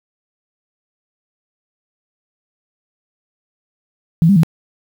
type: tone with pitch steps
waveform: sine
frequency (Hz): 164.4 / 199.4 / 161.5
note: E3 / G3 / E3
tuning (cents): -4 / +30 / -35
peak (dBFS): -7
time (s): 4.22-4.433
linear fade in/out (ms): 0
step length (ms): 71
effects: 7-bit